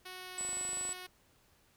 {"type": "tone with pitch glide", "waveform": "5% pulse", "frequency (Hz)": [368.5, 365.7], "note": ["F#4", "F#4"], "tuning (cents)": [-7, -20], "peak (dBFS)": -33, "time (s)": [0.05, 1.07], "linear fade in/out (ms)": 10, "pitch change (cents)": -13, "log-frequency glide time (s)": [0.16, 0.5]}
{"type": "tone", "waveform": "sine", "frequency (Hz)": 7902, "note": "B8", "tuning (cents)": 0, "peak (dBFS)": -35, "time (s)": [0.38, 0.93], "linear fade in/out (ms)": 2}
{"type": "click train", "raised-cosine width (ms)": 1, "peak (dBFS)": -35, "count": 13, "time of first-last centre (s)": [0.41, 0.892], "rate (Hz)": 24.9}
{"effects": ["pink hiss -68 dBFS RMS until 1.76 s"]}